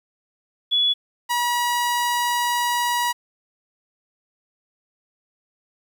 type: tone pair in turn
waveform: sine / sawtooth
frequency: 3404 / 963.8 Hz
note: G#7 / B5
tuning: +42 / -43 cents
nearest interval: octave + minor seventh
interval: 2185 cents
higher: first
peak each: -16 dBFS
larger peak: neither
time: 0.71-0.94 / 1.29-3.13 s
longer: second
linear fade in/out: 20 ms
effects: 9-bit